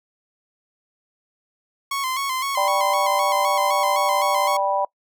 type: tone with vibrato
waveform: sawtooth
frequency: 1070 Hz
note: C6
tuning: 38 cents sharp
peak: -19 dBFS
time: 1.91-4.57 s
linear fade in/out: 5 ms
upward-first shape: square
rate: 3.9 Hz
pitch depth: 57 cents each way
type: harmonic tone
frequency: 196 Hz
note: G3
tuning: in tune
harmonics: 3 / 4 / 5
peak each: -23 / -23 / -23 dBFS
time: 2.57-4.85 s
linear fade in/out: 5 ms
effects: noise-tail reverb RT60 0.1 s tail -23 dB re dry